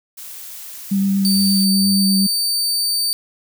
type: noise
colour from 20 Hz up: blue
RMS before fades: -34 dBFS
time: 0.17-1.65 s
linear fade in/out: 10 ms
type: tone with vibrato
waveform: sine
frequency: 195.8 Hz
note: G3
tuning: 2 cents flat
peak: -14 dBFS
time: 0.91-2.27 s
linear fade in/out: 10 ms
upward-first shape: sine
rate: 8.5 Hz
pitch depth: 13 cents each way
type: tone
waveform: sawtooth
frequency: 4599 Hz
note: D8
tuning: 37 cents flat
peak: -14 dBFS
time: 1.25-3.13 s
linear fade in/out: 0 ms
effects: none